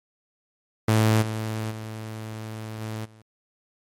sawtooth tone with level steps, 109.8 Hz, A2, 3 cents flat, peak -13 / -23 / -29 / -26 / -45 dBFS, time 0.88-3.22 s, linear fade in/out 5 ms, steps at 1.21 / 1.7 / 2.8 / 3.04 s, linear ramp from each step 20 ms, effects MP3 64 kbps

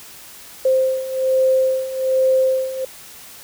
sine beating tone pair, 522 / 523.2 Hz, C5 / C5, -4 / 0 cents, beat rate 1.2 Hz, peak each -20 / -16 dBFS, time 0.65-2.85 s, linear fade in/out 5 ms, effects white hiss -40 dBFS RMS until 3.43 s

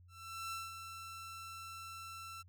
sawtooth tone with ADSR envelope, 1340 Hz, E6, 28 cents sharp, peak -36 dBFS, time 0.08-2.43 s, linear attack 440 ms, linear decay 190 ms, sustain -7 dB, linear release 21 ms, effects added 89 Hz sine -58 dBFS peak until 2.48 s

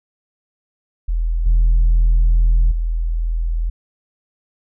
sine tone with level steps, 41.2 Hz, E1, in tune, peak -15 / -8 / -16 dBFS, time 1.08-3.7 s, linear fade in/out 10 ms, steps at 1.46 / 2.71 s, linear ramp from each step 5 ms, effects tanh soft clip ceiling -8 dBFS

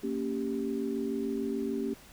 sine chord, G diminished, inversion first, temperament equal with one note detuned, 230.4 / 277.2 / 392 Hz, Bb3 / Db4 / G4, -20 / 0 / 0 cents, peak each -34 dBFS, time 0.03-1.94 s, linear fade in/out 10 ms, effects pink hiss -54 dBFS RMS until 2.12 s

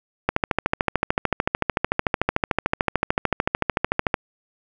click train, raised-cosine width 0.5 ms, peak -3 dBFS, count 53, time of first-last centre 0.29-4.142 s, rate 13.5 Hz, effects none

